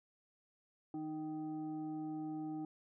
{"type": "tone with frequency modulation", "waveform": "sine", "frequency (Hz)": 310, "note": "D#4", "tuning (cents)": -6, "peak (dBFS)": -39, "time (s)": [0.94, 2.65], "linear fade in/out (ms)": 2, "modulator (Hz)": 467, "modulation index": 0.55, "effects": []}